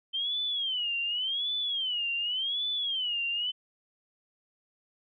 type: tone with vibrato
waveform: sine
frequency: 3110 Hz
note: G7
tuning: 14 cents flat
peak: -28 dBFS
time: 0.13-3.52 s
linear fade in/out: 20 ms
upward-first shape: sine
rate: 0.88 Hz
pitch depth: 200 cents each way
effects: none